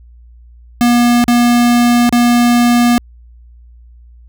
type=tone with dropouts; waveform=square; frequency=240 Hz; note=B3; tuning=49 cents flat; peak=-8 dBFS; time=0.81-2.98 s; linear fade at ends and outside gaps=0 ms; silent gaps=1.241-1.281 / 2.093-2.126 s; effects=added 59 Hz sine -37 dBFS peak until 4.28 s